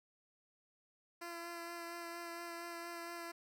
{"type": "tone with vibrato", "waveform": "10% pulse", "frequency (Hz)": 340.8, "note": "F4", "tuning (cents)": -42, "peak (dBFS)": -36, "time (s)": [1.21, 3.32], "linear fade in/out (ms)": 10, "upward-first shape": "sine", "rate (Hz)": 4.3, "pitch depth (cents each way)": 15, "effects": []}